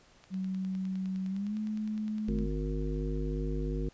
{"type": "click train", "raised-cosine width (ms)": 0.2, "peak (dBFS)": -35, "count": 22, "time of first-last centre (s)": [0.24, 2.387], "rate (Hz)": 9.78}
{"type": "tone with pitch glide", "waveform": "sine", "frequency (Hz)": [188.7, 214.3], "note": ["F#3", "A3"], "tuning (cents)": [34, -45], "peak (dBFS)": -31, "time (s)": [0.3, 2.48], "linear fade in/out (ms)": 50, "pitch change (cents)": 221, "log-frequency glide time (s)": [1.29, 1.56]}
{"type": "harmonic tone", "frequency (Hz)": 51.4, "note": "G#1", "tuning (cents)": -17, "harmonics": [1, 3, 5, 7, 9], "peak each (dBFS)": [-32, -37, -39, -40, -42], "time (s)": [2.28, 3.89], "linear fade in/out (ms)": 5}
{"effects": ["pink hiss -61 dBFS RMS until 3.93 s", "resampled to 16000 Hz"]}